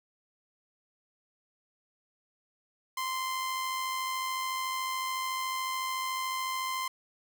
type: tone with amplitude modulation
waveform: sawtooth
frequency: 1041 Hz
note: C6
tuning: 9 cents flat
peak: -26 dBFS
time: 2.97-6.88 s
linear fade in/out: 5 ms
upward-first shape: sine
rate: 93.8 Hz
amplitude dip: 30%
effects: none